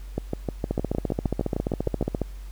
two click trains, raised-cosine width 2 ms, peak -12 / -11 dBFS, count 13 / 23, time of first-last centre 0.18-2.026 / 0.71-2.217 s, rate 6.5 / 14.6 Hz, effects added 47 Hz sine -35 dBFS peak until 2.51 s + pink hiss -54 dBFS RMS until 2.51 s

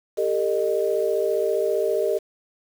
sine tone cluster, 396.5 / 451.5 / 613 Hz, G4 / A4 / D#5, +20 / +45 / -26 cents, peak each -24 dBFS, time 0.17-2.19 s, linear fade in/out 20 ms, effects 7-bit

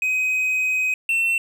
triangle tone pair in turn, 2519 / 2699 Hz, D#7 / E7, +21 / +40 cents, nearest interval minor second, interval 119 cents, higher second, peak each -17 / -16 dBFS, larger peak second, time 0.02-0.94 / 1.09-1.38 s, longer first, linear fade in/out 2 ms, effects none

